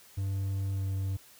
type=tone with pitch glide; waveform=triangle; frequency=97.4 to 96.5 Hz; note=G2 to G2; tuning=-11 to -27 cents; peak=-27 dBFS; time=0.17-1.17 s; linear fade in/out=10 ms; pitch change=-16 cents; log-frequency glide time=0.74-0.83 s; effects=white hiss -56 dBFS RMS until 1.39 s